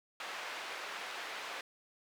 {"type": "band-pass noise", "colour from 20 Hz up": "white", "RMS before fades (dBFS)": -43, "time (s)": [0.2, 1.61], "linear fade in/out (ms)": 2, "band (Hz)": [540, 2500], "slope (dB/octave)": 12, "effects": []}